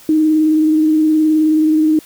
sine tone with vibrato, 311.1 Hz, D#4, in tune, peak -9 dBFS, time 0.09-1.99 s, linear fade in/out 2 ms, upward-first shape sine, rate 19 Hz, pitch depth 23 cents each way, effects white hiss -42 dBFS RMS until 2.05 s

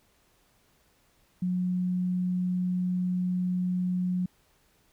sine tone, 181.2 Hz, F#3, 36 cents flat, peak -25 dBFS, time 1.42-4.26 s, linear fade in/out 5 ms, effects pink hiss -66 dBFS RMS until 4.92 s

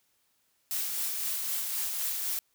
blue noise with tremolo, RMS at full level -31 dBFS, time 0.71-2.39 s, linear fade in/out 0 ms, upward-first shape sine, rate 3.9 Hz, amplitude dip 30%, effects white hiss -72 dBFS RMS until 2.54 s

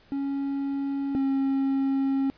triangle tone pair in turn, 277.2 / 271.2 Hz, C#4 / C#4, 0 / -38 cents, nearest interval unison, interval 38 cents, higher first, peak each -24 / -20 dBFS, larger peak second, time 0.12-1.15 / 1.15-2.3 s, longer second, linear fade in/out 0 ms, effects pink hiss -58 dBFS RMS until 2.37 s + resampled to 11025 Hz

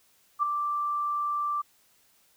sine tone with ADSR envelope, 1174.7 Hz, D6, in tune, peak -19 dBFS, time 0.39-1.62 s, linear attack 39 ms, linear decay 4 ms, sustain -7 dB, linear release 13 ms, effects white hiss -64 dBFS RMS until 2.36 s

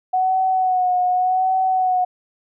sine tone with vibrato, 740 Hz, F#5, in tune, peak -15 dBFS, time 0.13-2.05 s, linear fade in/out 10 ms, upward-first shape sine, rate 0.86 Hz, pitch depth 35 cents each way, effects none

